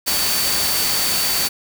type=tone in noise; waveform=sine; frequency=4543 Hz; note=C#8; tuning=42 cents sharp; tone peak=-23 dBFS; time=0.06-1.49 s; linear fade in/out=20 ms; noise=white; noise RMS=-20 dBFS; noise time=0.06-1.49 s; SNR=-6 dB; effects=none